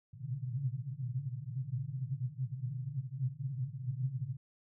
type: band-pass noise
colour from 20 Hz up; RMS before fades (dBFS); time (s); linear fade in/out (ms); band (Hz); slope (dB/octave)
white; -38; 0.13-4.37; 5; 120 to 140; 96
effects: none